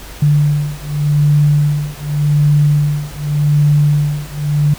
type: beating tone pair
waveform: sine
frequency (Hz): 146.83 / 147.69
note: D3 / D3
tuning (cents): 0 / +10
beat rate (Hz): 0.86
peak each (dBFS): -13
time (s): 0.22-4.74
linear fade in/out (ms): 5
effects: added 50 Hz sine -33 dBFS peak until 4.78 s + pink hiss -34 dBFS RMS until 4.78 s